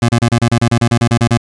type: tone bursts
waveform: 25% pulse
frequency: 117.5 Hz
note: A#2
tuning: 14 cents sharp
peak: -5 dBFS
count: 14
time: 0.02-1.375 s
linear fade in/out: 5 ms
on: 68 ms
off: 31 ms
effects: resampled to 22050 Hz + 7-bit